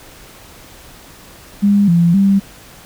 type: tone with pitch steps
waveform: sine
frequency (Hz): 202.4 / 170.6 / 196.8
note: G#3 / F3 / G3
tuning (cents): -44 / -40 / +7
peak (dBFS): -8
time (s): 1.62-2.4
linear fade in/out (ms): 20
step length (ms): 260
effects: pink hiss -40 dBFS RMS until 2.85 s